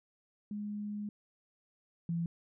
sine tone pair in turn, 207.7 / 168.77 Hz, G#3 / E3, 0 / +41 cents, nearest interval major third, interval 359 cents, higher first, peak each -36 / -31 dBFS, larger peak second, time 0.51-1.09 / 2.09-2.26 s, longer first, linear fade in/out 2 ms, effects none

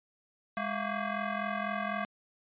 15% pulse ring-modulated tone, 456 Hz, A#4, 38 cents flat, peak -22 dBFS, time 0.57-2.05 s, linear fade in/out 0 ms, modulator 250 Hz, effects resampled to 8000 Hz

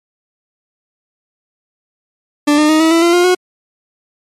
40% pulse tone with pitch steps, 293.7 / 302.8 / 312.2 / 322 / 332 / 342.3 / 352.9 / 363.9 Hz, D4 / D#4 / D#4 / E4 / E4 / F4 / F4 / F#4, 0 / -47 / +6 / -41 / +12 / -35 / +18 / -29 cents, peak -7 dBFS, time 2.47-3.35 s, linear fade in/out 10 ms, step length 110 ms, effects low-pass 10000 Hz 12 dB/octave + MP3 64 kbps

